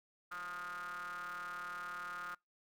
square ring-modulated tone, 89.9 Hz, F#2, 49 cents flat, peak -40 dBFS, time 0.31-2.35 s, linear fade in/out 10 ms, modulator 1330 Hz, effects noise-tail reverb RT60 0.2 s tail -25 dB re dry

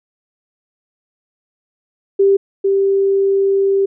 sine tone pair in turn, 394 / 392.3 Hz, G4 / G4, +9 / +1 cents, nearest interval unison, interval 8 cents, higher first, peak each -8 / -11 dBFS, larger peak first, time 2.19-2.37 / 2.64-3.86 s, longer second, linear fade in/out 10 ms, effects none

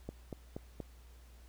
click train, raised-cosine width 2 ms, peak -27 dBFS, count 4, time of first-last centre 0.09-0.803 s, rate 4.21 Hz, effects added 60 Hz sine -54 dBFS peak until 1.48 s + pink hiss -65 dBFS RMS until 1.48 s

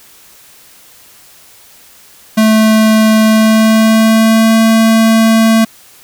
square tone with pitch glide, 218.5 to 223.7 Hz, A3 to A3, -12 to +29 cents, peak -6 dBFS, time 2.37-5.65 s, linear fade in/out 10 ms, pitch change +41 cents, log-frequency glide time 3.24-4.56 s, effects white hiss -41 dBFS RMS until 6.03 s

